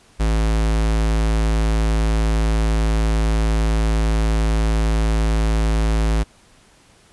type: tone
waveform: square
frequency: 54.4 Hz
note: A1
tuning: 19 cents flat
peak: -16 dBFS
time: 0.19-6.24 s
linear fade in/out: 20 ms
effects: pink hiss -52 dBFS RMS until 7.12 s + resampled to 24000 Hz